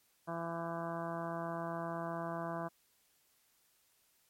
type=harmonic tone with a mistuned harmonic; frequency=167.7 Hz; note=E3; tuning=30 cents sharp; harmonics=1 / 2 / 3 / 4 / 5 / 6 / 7 / 8 / 9 / 10; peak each=-43 / -45 / -50 / -41 / -49 / -45 / -47 / -56 / -51 / -57 dBFS; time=0.27-2.69 s; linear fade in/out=20 ms; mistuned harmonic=10; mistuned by=-64 cents; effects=white hiss -72 dBFS RMS until 4.29 s + MP3 64 kbps